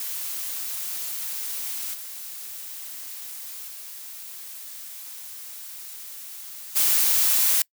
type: noise with level steps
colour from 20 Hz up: blue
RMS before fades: -31 / -37 / -39 / -20 dBFS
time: 0-7.62 s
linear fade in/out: 2 ms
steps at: 1.93 / 3.67 / 6.75 s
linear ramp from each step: 20 ms
effects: noise-tail reverb RT60 0.1 s tail -25 dB re dry